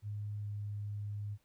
sine tone with pitch glide, 103.9 to 103.18 Hz, G#2 to G#2, +1 to -11 cents, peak -37 dBFS, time 0.02-1.38 s, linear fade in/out 50 ms, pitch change -12 cents, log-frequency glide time 0.41-0.47 s, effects pink hiss -75 dBFS RMS until 1.44 s

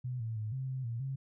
sine tone with pitch steps, 125.6 / 112.8 / 107.8 / 131.8 / 130.7 / 116.3 / 134.6 Hz, B2 / A2 / A2 / C3 / C3 / A#2 / C3, +30 / +44 / -35 / +13 / -1 / -4 / +49 cents, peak -34 dBFS, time 0.04-1.16 s, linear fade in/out 10 ms, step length 160 ms, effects none

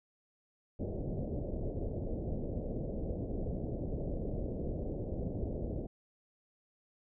pink low-pass noise, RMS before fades -37 dBFS, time 0.79-5.87 s, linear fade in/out 10 ms, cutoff 620 Hz, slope 48 dB/octave, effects none

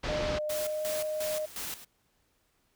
pink low-pass noise, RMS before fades -34 dBFS, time 0.03-0.39 s, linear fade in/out 10 ms, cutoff 5200 Hz, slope 24 dB/octave
sine tone with pitch glide, 606 to 615.5 Hz, D#5 to D#5, -46 to -19 cents, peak -30 dBFS, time 0.08-1.46 s, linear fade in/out 10 ms, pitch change +27 cents, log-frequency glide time 0.44-0.84 s
white noise with tremolo, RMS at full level -37 dBFS, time 0.49-1.85 s, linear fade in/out 10 ms, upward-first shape square, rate 2.8 Hz, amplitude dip 75%
effects pink hiss -72 dBFS RMS until 2.75 s

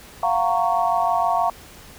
sine chord, Gb major seventh, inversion third, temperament just, 693.7 / 740 / 925 / 1110 Hz, F5 / Gb5 / Bb5 / Db6, -12 / 0 / -14 / +2 cents, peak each -21 / -24 / -23 / -24 dBFS, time 0.23-1.5 s, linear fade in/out 2 ms, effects pink hiss -44 dBFS RMS until 1.98 s

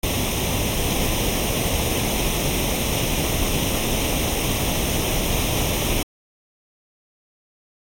pink noise with comb filter, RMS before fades -22 dBFS, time 0.03-6.03 s, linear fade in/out 5 ms, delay 0.33 ms, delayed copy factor +0.7, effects AAC 64 kbps

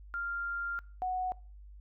sine tone pair in turn, 1394 / 738.4 Hz, F6 / F#5, -4 / -4 cents, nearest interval major seventh, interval 1100 cents, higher first, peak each -33 / -30 dBFS, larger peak second, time 0.14-0.79 / 1.02-1.32 s, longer first, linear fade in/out 0 ms, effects noise-tail reverb RT60 0.4 s tail -23 dB re dry + added 50 Hz sine -48 dBFS peak until 1.8 s

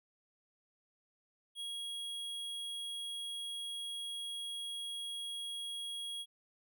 square tone, 3300 Hz, G#7, 12 cents flat, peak -40 dBFS, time 1.55-6.26 s, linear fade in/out 50 ms, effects none

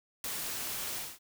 white noise with ADSR envelope, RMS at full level -33 dBFS, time 0.24-1.19 s, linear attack 4 ms, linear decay 3 ms, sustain -4 dB, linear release 220 ms, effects none

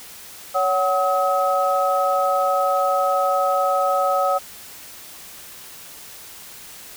sine tone cluster, 560 / 748 / 1277 Hz, C#5 / F#5 / D#6, +18 / +19 / +45 cents, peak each -21 dBFS, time 0.54-4.39 s, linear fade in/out 20 ms, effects white hiss -40 dBFS RMS until 6.96 s

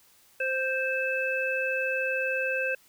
harmonic tone, 523.3 Hz, C5, in tune, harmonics 1 / 3 / 5, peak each -30 / -30 / -30 dBFS, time 0.4-2.75 s, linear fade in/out 5 ms, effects white hiss -60 dBFS RMS until 2.88 s

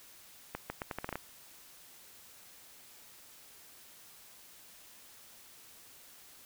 accelerating click train, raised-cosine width 0.5 ms, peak -21 dBFS, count 9, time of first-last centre 0.55-1.156 s, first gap 150 ms, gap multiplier 0.79, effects white hiss -56 dBFS RMS until 6.45 s

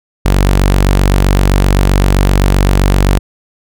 sawtooth tone, 47.72 Hz, G1, 46 cents flat, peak -3 dBFS, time 0.25-3.19 s, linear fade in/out 10 ms, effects none

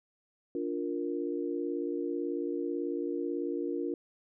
sine chord, Bb major, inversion first, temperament just, 291.4 / 349.6 / 466.2 Hz, D4 / F4 / Bb4, -13 / +2 / 0 cents, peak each -35 / -34 / -37 dBFS, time 0.55-3.94 s, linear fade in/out 2 ms, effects none

